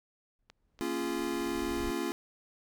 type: noise with exponential growth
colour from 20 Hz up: brown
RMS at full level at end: -39 dBFS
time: 0.39-1.91 s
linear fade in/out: 0 ms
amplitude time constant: 330 ms
type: clicks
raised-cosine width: 0.2 ms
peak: -32 dBFS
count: 3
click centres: 0.5 / 0.791 / 1.594 s
type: chord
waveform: square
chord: Bb minor seventh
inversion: none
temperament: equal with one note detuned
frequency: 233.1 / 277.2 / 345 / 415.3 Hz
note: Bb3 / Db4 / F4 / Ab4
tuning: 0 / 0 / -21 / 0 cents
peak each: -40 / -37 / -35 / -41 dBFS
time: 0.81-2.12 s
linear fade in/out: 0 ms
effects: none